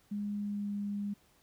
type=tone with pitch glide; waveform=sine; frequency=205.5 to 203.4 Hz; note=G#3 to G#3; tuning=-18 to -36 cents; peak=-33 dBFS; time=0.11-1.14 s; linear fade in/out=10 ms; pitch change=-18 cents; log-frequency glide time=0.38-0.74 s; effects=pink hiss -67 dBFS RMS until 1.42 s